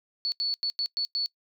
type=tone bursts at uneven times; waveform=sine; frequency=4435 Hz; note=C#8; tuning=in tune; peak=-25 dBFS; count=6; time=0.25-0.32 / 0.4-0.54 / 0.63-0.7 / 0.79-0.86 / 0.97-1.05 / 1.15-1.26 s; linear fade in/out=0 ms; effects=noise-tail reverb RT60 0.1 s tail -24 dB re dry